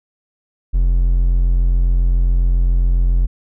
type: tone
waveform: triangle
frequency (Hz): 43.65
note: F1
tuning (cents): 0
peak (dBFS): -9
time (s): 0.73-3.27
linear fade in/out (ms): 20
effects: none